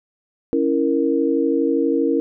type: chord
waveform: sine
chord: A# diminished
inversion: first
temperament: equal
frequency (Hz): 277.2 / 329.6 / 466.2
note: C#4 / E4 / A#4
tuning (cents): 0 / 0 / 0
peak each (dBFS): -20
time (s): 0.53-2.2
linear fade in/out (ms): 0
effects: none